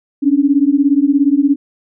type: beating tone pair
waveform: sine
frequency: 274 / 291 Hz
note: C#4 / D4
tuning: -20 / -16 cents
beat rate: 17 Hz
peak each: -12 dBFS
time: 0.22-1.56 s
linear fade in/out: 20 ms
effects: none